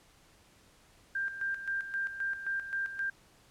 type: tone with tremolo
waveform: sine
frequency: 1588 Hz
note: G6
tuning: 22 cents sharp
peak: -30 dBFS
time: 1.15-3.1 s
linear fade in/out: 5 ms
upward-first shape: square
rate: 3.8 Hz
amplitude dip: 65%
effects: pink hiss -62 dBFS RMS until 3.5 s + low-pass 11000 Hz 12 dB/octave